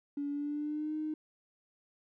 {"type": "tone with pitch glide", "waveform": "triangle", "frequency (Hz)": [286.2, 308.5], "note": ["D4", "D#4"], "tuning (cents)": [-45, -15], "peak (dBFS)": -29, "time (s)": [0.17, 1.14], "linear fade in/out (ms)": 5, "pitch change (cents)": 130, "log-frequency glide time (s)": [0.3, 0.95], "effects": ["tanh soft clip ceiling -31 dBFS"]}